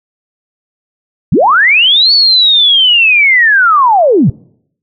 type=linear two-way sweep; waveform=sine; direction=up then down; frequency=100.6 to 4500 to 100.6 Hz; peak=-4 dBFS; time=1.32-4.3 s; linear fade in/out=5 ms; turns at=2.13 s; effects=noise-tail reverb RT60 0.7 s tail -25 dB re dry